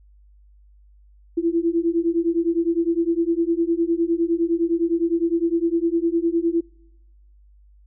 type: beating tone pair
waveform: sine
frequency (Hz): 330.9 / 340.7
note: E4 / F4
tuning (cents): +7 / -43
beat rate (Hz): 9.8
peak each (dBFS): -21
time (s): 1.37-6.61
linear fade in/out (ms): 10
effects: noise-tail reverb RT60 1.0 s tail -26 dB re dry + added 50 Hz sine -49 dBFS peak until 7.86 s